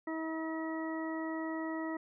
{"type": "harmonic tone", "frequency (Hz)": 320.8, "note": "E4", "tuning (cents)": -47, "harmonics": [1, 2, 3, 4, 6], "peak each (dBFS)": [-36, -43, -45, -47, -45], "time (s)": [0.07, 1.97], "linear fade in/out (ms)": 5, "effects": []}